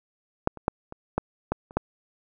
clicks, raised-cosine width 1 ms, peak -6 / -27 / -7 / -24 / -9 / -10 / -30 / -8 dBFS, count 8, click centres 0.474 / 0.573 / 0.681 / 0.924 / 1.18 / 1.52 / 1.709 / 1.77 s, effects none

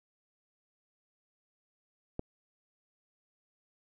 click, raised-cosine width 2 ms, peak -21 dBFS, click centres 2.194 s, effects none

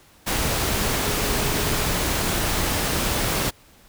sine tone in noise, 415.3 Hz, G#4, in tune, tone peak -33 dBFS, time 1.04-1.85 s, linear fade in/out 20 ms, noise pink, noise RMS -23 dBFS, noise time 0.26-3.51 s, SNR -13 dB, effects pink hiss -53 dBFS RMS until 3.88 s

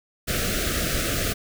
pink band-stop noise, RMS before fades -25 dBFS, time 0.27-1.34 s, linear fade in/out 20 ms, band 710 to 1200 Hz, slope 96 dB/octave, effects none

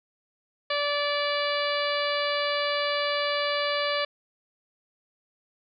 harmonic tone, 580 Hz, D5, 22 cents flat, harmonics 1 / 2 / 3 / 4 / 5 / 6 / 7 / 8, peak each -28 / -31 / -33 / -34 / -35 / -36 / -36 / -37 dBFS, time 0.7-4.05 s, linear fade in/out 5 ms, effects none

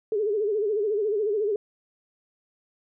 sine tone with vibrato, 419.6 Hz, G#4, 18 cents sharp, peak -22 dBFS, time 0.12-1.56 s, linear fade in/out 2 ms, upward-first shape sine, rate 14 Hz, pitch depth 99 cents each way, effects none

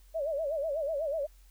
sine tone with vibrato, 602 Hz, D5, 43 cents sharp, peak -29 dBFS, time 0.14-1.27 s, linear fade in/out 20 ms, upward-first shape sine, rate 8.1 Hz, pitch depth 160 cents each way, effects added 45 Hz sine -54 dBFS peak until 1.5 s + white hiss -66 dBFS RMS until 1.5 s

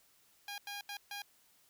10% pulse tone bursts at uneven times, 813 Hz, G#5, 37 cents flat, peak -33 dBFS, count 4, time 0.48-0.58 / 0.67-0.81 / 0.89-0.97 / 1.11-1.22 s, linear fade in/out 2 ms, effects white hiss -68 dBFS RMS until 1.69 s

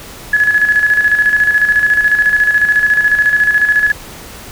sine tone with tremolo, 1697 Hz, G#6, 37 cents sharp, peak -6 dBFS, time 0.33-3.92 s, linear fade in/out 5 ms, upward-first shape square, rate 14 Hz, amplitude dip 55%, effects pink hiss -32 dBFS RMS until 4.51 s

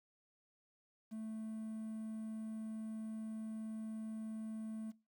triangle tone with quantisation, 219.7 Hz, A3, 2 cents flat, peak -40 dBFS, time 1.11-4.92 s, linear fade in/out 20 ms, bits 11, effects noise-tail reverb RT60 0.3 s tail -22 dB re dry

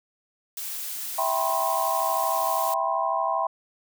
blue noise, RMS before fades -33 dBFS, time 0.57-2.74 s, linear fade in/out 2 ms
sine chord, C major seventh, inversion first, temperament equal with one note detuned, 659.3 / 784 / 987.8 / 1060.5 Hz, E5 / G5 / B5 / C6, 0 / 0 / 0 / +23 cents, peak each -28 dBFS, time 1.18-3.47 s, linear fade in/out 5 ms
effects none

